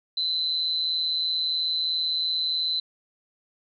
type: tone with amplitude modulation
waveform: sine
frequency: 4031 Hz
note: B7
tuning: 35 cents sharp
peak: -20 dBFS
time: 0.17-2.8 s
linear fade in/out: 5 ms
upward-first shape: sine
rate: 163 Hz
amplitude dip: 70%
effects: none